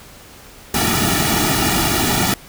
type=noise with comb filter; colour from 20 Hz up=pink; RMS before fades=-17 dBFS; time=0.74-2.34 s; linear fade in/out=2 ms; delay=1.9 ms; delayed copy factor=-0.85; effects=pink hiss -41 dBFS RMS until 2.48 s